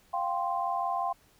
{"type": "chord", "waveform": "sine", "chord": "F suspended second", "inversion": "none", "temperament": "equal", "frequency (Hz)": [698.5, 784, 1046.5], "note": ["F5", "G5", "C6"], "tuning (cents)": [0, 0, 0], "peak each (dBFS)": -32, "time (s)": [0.13, 1.13], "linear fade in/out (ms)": 10, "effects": ["pink hiss -63 dBFS RMS until 1.39 s"]}